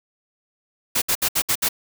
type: noise bursts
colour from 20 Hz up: white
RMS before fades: -20 dBFS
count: 6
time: 0.95-1.689 s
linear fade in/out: 10 ms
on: 69 ms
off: 65 ms
effects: none